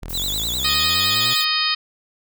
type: exponential sweep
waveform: sawtooth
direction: up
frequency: 38.89 to 124.9 Hz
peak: -26 dBFS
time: 0.02-1.34 s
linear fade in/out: 10 ms
type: noise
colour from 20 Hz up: violet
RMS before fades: -31 dBFS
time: 0.09-1.45 s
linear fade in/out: 10 ms
type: tone with vibrato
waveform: 35% pulse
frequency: 3682 Hz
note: A#7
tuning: 22 cents flat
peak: -21 dBFS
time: 0.13-1.43 s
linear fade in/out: 20 ms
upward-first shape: sine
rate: 9.8 Hz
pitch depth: 160 cents each way
type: harmonic tone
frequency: 622.3 Hz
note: D#5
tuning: in tune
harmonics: 2 / 3 / 4 / 5 / 6 / 7 / 8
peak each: -26 / -28 / -26 / -26 / -25 / -24 / -24 dBFS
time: 0.64-1.75 s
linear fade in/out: 10 ms
effects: none